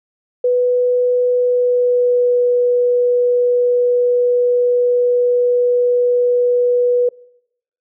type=tone with pitch glide; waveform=sine; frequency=494.4 to 489.6 Hz; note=B4 to B4; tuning=+2 to -15 cents; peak=-11 dBFS; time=0.44-7.09 s; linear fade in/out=5 ms; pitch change=-17 cents; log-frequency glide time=1.29-2.4 s; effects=noise-tail reverb RT60 0.8 s tail -24 dB re dry